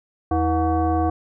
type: tone with frequency modulation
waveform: sine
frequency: 322.4 Hz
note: E4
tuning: 38 cents flat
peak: -17 dBFS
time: 0.31-1.1 s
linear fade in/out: 5 ms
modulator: 404 Hz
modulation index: 1.4
effects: none